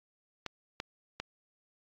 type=clicks; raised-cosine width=0.2 ms; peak=-18 dBFS; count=3; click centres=0.463 / 0.801 / 1.2 s; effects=low-pass 5000 Hz 12 dB/octave + AAC 64 kbps